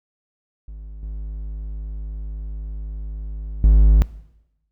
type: tone with level steps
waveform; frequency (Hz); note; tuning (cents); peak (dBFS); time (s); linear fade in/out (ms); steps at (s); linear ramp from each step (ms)
triangle; 51.9; G#1; 0; -30 / -24 / -6; 0.68-4.02; 0; 1.03 / 3.64; 2
effects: noise-tail reverb RT60 0.9 s tail -20 dB re dry